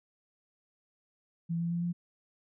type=tone with pitch steps; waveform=sine; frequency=167.7 / 169.65 / 171.62 / 173.61 Hz; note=E3 / F3 / F3 / F3; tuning=+30 / -50 / -30 / -10 cents; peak=-29 dBFS; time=1.49-1.93 s; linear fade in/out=20 ms; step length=110 ms; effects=none